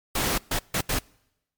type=noise bursts at uneven times; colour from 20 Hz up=pink; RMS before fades=-25 dBFS; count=4; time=0.15-0.38 / 0.51-0.59 / 0.74-0.81 / 0.89-0.99 s; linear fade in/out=5 ms; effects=noise-tail reverb RT60 0.9 s tail -26 dB re dry + MP3 96 kbps